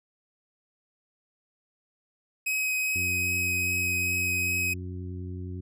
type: tone with vibrato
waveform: 45% pulse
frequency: 2532 Hz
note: D#7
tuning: 30 cents sharp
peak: -25 dBFS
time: 2.46-4.74 s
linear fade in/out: 10 ms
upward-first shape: triangle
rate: 2.5 Hz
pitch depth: 9 cents each way
type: harmonic tone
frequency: 90.9 Hz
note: F#2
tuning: 30 cents flat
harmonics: 1 / 2 / 3 / 4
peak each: -34 / -42 / -43 / -45 dBFS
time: 2.95-5.61 s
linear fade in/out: 10 ms
effects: none